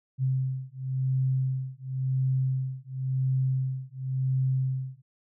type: beating tone pair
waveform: sine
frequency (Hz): 130.81 / 131.75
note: C3 / C3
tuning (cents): 0 / +12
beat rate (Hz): 0.94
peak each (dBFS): -28 / -28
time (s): 0.18-5.02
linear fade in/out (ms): 50
effects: none